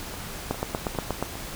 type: two click trains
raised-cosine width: 1 ms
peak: -11 / -22 dBFS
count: 7 / 4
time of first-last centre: 0.51-1.226 / 0.14-1.355 s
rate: 8.38 / 2.47 Hz
effects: pink hiss -37 dBFS RMS until 1.55 s